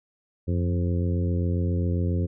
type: harmonic tone with a mistuned harmonic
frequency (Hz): 87.4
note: F2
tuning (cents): +2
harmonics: 1 / 2 / 3 / 4 / 5 / 6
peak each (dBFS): -23 / -29 / -33 / -35 / -37 / -39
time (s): 0.47-2.27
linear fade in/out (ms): 20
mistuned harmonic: 1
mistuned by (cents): +39
effects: none